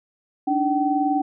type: tone cluster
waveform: sine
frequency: 288.6 / 308.7 / 765 Hz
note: D4 / D#4 / G5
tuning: -30 / -14 / -42 cents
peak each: -22 / -27 / -21 dBFS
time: 0.47-1.22 s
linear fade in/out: 10 ms
effects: none